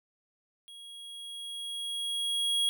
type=tone with level ramp; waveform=square; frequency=3300 Hz; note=G#7; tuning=12 cents flat; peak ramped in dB=-47 to -25 dBFS; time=0.68-2.69 s; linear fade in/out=0 ms; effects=none